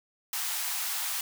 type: high-pass noise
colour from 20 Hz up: white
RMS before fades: -32 dBFS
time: 0.33-1.21 s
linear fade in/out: 2 ms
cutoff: 720 Hz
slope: 48 dB/octave
effects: none